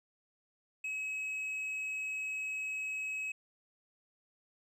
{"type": "tone with tanh clipping", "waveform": "sine", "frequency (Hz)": 2560, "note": "D#7", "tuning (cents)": 49, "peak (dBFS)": -36, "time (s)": [0.84, 3.32], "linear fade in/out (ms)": 5, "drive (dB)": 4, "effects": []}